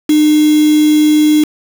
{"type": "tone with quantisation", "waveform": "sine", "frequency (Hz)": 303.4, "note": "D#4", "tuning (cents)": -44, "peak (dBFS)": -6, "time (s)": [0.09, 1.44], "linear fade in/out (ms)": 5, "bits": 3, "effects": []}